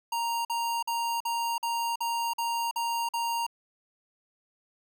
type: tone bursts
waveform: square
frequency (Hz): 932.3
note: A#5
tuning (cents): 0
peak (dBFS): -28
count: 9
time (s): 0.12-3.466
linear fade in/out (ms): 5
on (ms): 330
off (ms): 47
effects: none